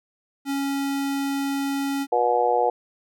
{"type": "tone", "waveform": "square", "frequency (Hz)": 277.2, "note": "C#4", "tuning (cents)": 0, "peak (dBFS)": -24, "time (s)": [0.45, 2.07], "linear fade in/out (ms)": 50}
{"type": "harmonic tone", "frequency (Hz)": 121.3, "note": "B2", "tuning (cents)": -31, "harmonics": [3, 4, 5, 6, 7], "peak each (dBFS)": [-30, -22, -29, -22, -24], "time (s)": [2.12, 2.7], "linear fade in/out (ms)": 5}
{"effects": []}